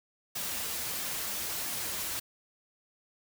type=noise with flanger; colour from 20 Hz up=white; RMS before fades=-35 dBFS; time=0.35-2.2 s; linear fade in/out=10 ms; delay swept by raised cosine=2 to 7.8 ms; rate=1.5 Hz; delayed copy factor=-0.5; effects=none